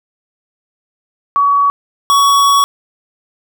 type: tone pair in turn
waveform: sine / square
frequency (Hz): 1131 / 1122.5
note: C#6 / C#6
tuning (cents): +34 / +21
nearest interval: unison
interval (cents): 13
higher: first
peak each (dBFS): -8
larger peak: neither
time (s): 1.36-1.7 / 2.1-2.64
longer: second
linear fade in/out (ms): 0
effects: none